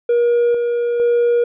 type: tone with tremolo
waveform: triangle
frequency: 476.3 Hz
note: A#4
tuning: 37 cents sharp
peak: -9 dBFS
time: 0.09-1.44 s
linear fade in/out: 5 ms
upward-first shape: square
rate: 1.1 Hz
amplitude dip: 40%
effects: tanh soft clip ceiling -6 dBFS + resampled to 8000 Hz